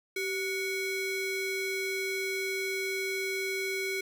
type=ring-modulated tone; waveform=square; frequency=924 Hz; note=A#5; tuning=16 cents flat; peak=-28 dBFS; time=0.16-4.01 s; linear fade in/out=5 ms; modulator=1310 Hz; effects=none